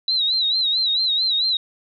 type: tone with vibrato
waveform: sine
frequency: 3935 Hz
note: B7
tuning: 7 cents flat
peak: -17 dBFS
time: 0.08-1.57 s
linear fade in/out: 2 ms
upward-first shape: sine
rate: 4.5 Hz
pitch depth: 99 cents each way
effects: none